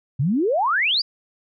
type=exponential sweep; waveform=sine; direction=up; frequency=122.2 to 5010 Hz; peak=-17 dBFS; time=0.19-1.02 s; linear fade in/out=10 ms; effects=none